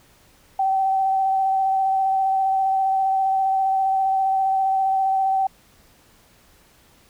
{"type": "tone with vibrato", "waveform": "sine", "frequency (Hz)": 770, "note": "G5", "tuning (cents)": -31, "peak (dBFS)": -17, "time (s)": [0.59, 5.47], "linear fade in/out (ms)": 5, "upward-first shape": "square", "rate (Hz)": 15, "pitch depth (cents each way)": 12, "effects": ["pink hiss -55 dBFS RMS until 7.09 s"]}